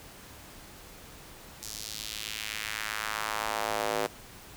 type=tone with high-pass filter sweep; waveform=square; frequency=53.9 Hz; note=A1; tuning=35 cents flat; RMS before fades=-34 dBFS; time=1.62-4.07 s; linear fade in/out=5 ms; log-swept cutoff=5900 to 470 Hz; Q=1.5; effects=pink hiss -49 dBFS RMS until 4.56 s